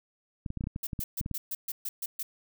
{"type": "clicks", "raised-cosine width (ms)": 5, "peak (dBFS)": -21, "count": 12, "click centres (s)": [0.462, 0.504, 0.573, 0.609, 0.64, 0.671, 0.761, 0.932, 0.992, 1.211, 1.261, 1.313]}
{"type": "noise bursts", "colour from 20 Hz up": "violet", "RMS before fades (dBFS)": -34, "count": 9, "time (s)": [0.83, 2.23], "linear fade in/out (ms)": 5, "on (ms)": 40, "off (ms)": 130}
{"effects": []}